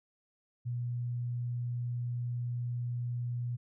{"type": "tone", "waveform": "sine", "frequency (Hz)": 121.2, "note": "B2", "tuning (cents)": -32, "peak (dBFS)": -32, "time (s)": [0.65, 3.57], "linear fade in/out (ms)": 20, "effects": []}